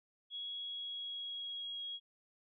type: tone with pitch glide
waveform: sine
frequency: 3333 to 3299 Hz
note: G#7 to G#7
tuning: +5 to -12 cents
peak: -40 dBFS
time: 0.3-2 s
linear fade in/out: 50 ms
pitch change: -17 cents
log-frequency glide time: 0.52-1.73 s
effects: none